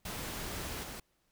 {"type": "noise with level steps", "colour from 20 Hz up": "pink", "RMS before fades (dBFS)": [-40, -44], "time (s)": [0.05, 1], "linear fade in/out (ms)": 5, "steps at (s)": 0.83, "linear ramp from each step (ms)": 5, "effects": ["pink hiss -75 dBFS RMS until 1.31 s"]}